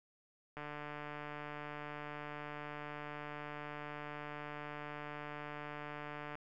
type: click train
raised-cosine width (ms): 0.5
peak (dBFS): -30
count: 857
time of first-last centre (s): 0.57-6.354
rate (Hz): 148
effects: none